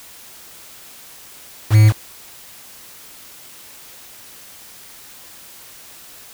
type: tone with quantisation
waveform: triangle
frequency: 107.7 Hz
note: A2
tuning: 37 cents flat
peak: -4 dBFS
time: 1.7-1.93 s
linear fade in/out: 50 ms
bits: 4
effects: white hiss -41 dBFS RMS until 6.33 s